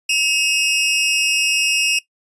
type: tone pair together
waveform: sawtooth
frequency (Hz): 2561 / 2800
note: D#7 / F7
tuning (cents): +49 / +4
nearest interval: major second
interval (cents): 155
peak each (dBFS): -15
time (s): 0.09-1.99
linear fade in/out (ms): 5
effects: noise-tail reverb RT60 0.1 s tail -18 dB re dry + resampled to 24000 Hz